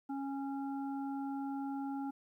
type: harmonic tone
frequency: 275.1 Hz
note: C#4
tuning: 13 cents flat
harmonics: 1 / 3 / 5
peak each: -37 / -43 / -54 dBFS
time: 0.09-2.11 s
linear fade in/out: 10 ms
effects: 12-bit